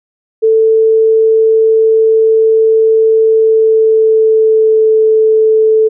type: tone with pitch glide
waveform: sine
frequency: 443.4 to 438.3 Hz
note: A4 to A4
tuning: +13 to -7 cents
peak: -5 dBFS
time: 0.42-5.89 s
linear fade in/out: 20 ms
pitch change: -20 cents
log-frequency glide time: 3.22-4.92 s
effects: none